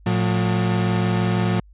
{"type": "tone pair together", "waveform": "35% pulse", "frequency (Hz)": [112.3, 178.78], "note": ["A2", "F3"], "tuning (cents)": [36, 41], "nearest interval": "minor sixth", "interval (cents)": 805, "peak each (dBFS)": -19, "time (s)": [0.06, 1.6], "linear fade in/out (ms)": 5, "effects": ["added 50 Hz sine -45 dBFS peak until 1.73 s", "resampled to 8000 Hz"]}